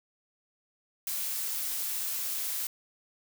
blue noise, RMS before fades -33 dBFS, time 1.07-2.67 s, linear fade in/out 2 ms, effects none

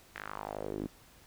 sawtooth tone with band-pass filter sweep, 51.6 Hz, G#1, 10 cents flat, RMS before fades -40 dBFS, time 0.15-0.87 s, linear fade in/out 10 ms, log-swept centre 1900 to 270 Hz, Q 3, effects pink hiss -59 dBFS RMS until 1.26 s

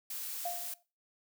blue noise, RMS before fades -40 dBFS, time 0.1-0.74 s, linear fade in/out 5 ms
sine tone with exponential decay, 698.5 Hz, F5, in tune, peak -32 dBFS, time 0.45-0.83 s, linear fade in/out 5 ms, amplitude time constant 81 ms
effects noise-tail reverb RT60 0.3 s tail -21 dB re dry

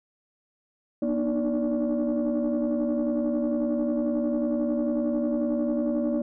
sine tone cluster, 240.5 / 296.7 / 307.8 / 579 Hz, B3 / D4 / D#4 / D5, -46 / +18 / -19 / -25 cents, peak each -25 / -32 / -27 / -28 dBFS, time 1.02-6.22 s, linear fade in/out 5 ms, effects tanh soft clip ceiling -18 dBFS

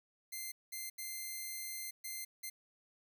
5% pulse tone bursts at uneven times, 2085 Hz, C7, 7 cents flat, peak -31 dBFS, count 5, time 0.32-0.52 / 0.72-0.9 / 0.98-1.91 / 2.04-2.25 / 2.43-2.5 s, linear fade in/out 10 ms, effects none

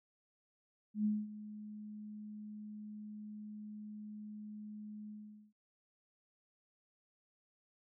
sine tone with ADSR envelope, 211.2 Hz, G#3, 29 cents sharp, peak -29 dBFS, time 0.94-5.53 s, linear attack 110 ms, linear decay 220 ms, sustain -16 dB, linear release 440 ms, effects none

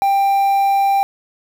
triangle tone with quantisation, 790 Hz, G5, 13 cents sharp, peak -10 dBFS, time 0.02-1.03 s, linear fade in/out 0 ms, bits 6, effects none

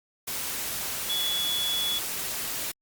sine tone in noise, 3400 Hz, G#7, 40 cents sharp, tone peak -26 dBFS, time 1.09-1.99 s, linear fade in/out 10 ms, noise white, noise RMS -32 dBFS, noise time 0.27-2.72 s, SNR +3 dB, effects Opus 48 kbps

